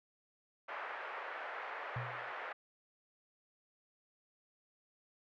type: band-pass noise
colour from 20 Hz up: white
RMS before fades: -44 dBFS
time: 0.68-2.53 s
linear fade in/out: 10 ms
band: 500 to 1900 Hz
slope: 24 dB/octave
type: tone with exponential decay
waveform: sine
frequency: 122.3 Hz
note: B2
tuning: 16 cents flat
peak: -35 dBFS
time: 1.96-2.32 s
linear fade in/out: 5 ms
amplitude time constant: 77 ms
effects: none